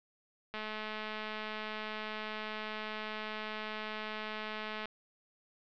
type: click train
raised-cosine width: 0.3 ms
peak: -24 dBFS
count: 929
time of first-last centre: 0.54-4.856 s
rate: 215 Hz
effects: low-pass 4000 Hz 12 dB/octave